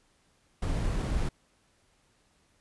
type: noise with sample-and-hold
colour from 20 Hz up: brown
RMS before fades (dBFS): -29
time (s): 0.62-1.29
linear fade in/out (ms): 5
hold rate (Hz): 8820
effects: pink hiss -68 dBFS RMS until 2.6 s + resampled to 24000 Hz